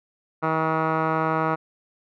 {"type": "tone with low-pass filter", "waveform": "10% pulse", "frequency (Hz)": 159.5, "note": "D#3", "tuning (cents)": 43, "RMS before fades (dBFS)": -23, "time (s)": [0.42, 1.56], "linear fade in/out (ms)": 20, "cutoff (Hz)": 1400, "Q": 6.5, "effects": []}